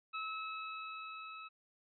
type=tone with level ramp; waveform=25% pulse; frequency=1295 Hz; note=E6; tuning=31 cents flat; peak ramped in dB=-34 to -43 dBFS; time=0.13-1.49 s; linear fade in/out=20 ms; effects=resampled to 11025 Hz